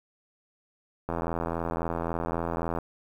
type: click train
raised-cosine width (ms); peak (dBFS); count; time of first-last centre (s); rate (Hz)
1; -16; 143; 1.09-2.787; 83.7
effects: 9-bit